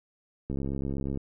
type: click train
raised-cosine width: 3 ms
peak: -20 dBFS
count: 47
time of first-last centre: 0.5-1.173 s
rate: 68.3 Hz
effects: none